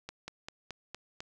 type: slowing click train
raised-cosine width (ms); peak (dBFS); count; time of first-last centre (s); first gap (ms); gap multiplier
0.2; -23; 6; 0.09-1.205; 190; 1.08
effects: none